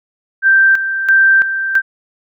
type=tone with tremolo; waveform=sine; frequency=1568 Hz; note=G6; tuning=in tune; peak=-6 dBFS; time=0.42-1.82 s; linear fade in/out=50 ms; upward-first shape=square; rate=1.5 Hz; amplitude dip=65%; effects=none